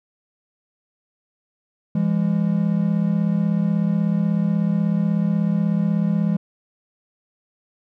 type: tone pair together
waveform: triangle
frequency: 167.67 / 204 Hz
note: E3 / G#3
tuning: +30 / -31 cents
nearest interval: minor third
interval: 339 cents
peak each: -18 dBFS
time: 1.95-6.37 s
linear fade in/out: 5 ms
effects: none